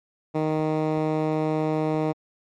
10% pulse tone with band-pass filter, 155.56 Hz, D#3, in tune, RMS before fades -24 dBFS, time 0.34-2.13 s, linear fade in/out 20 ms, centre 310 Hz, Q 0.59, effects MP3 64 kbps

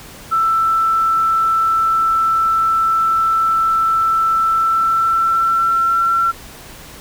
sine tone with pitch glide, 1328 to 1354.3 Hz, E6 to E6, +12 to +46 cents, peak -12 dBFS, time 0.31-6.32 s, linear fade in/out 20 ms, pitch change +34 cents, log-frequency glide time 4.47-6.08 s, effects pink hiss -37 dBFS RMS until 7 s

